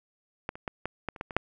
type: clicks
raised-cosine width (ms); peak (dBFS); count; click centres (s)
0.5; -16 / -27 / -17 / -16 / -16 / -29 / -18 / -23 / -8; 9; 0.491 / 0.555 / 0.678 / 0.856 / 1.087 / 1.162 / 1.211 / 1.308 / 1.366
effects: none